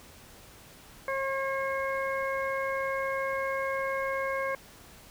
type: harmonic tone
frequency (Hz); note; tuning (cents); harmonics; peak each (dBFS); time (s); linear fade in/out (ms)
540; C#5; -45; 1 / 2 / 3 / 4; -31 / -34 / -36 / -37; 1.08-4.55; 2
effects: pink hiss -52 dBFS RMS until 5.1 s